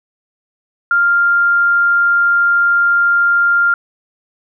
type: tone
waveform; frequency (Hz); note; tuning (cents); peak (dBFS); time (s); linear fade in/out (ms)
sine; 1396.9; F6; 0; -9; 0.91-3.74; 2
effects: none